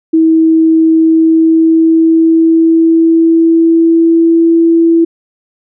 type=tone with pitch glide; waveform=sine; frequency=322.4 to 332.2 Hz; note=E4 to E4; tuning=-38 to +13 cents; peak=-4 dBFS; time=0.13-5.05 s; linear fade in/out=10 ms; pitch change=+51 cents; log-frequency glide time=0.94-4.54 s; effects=none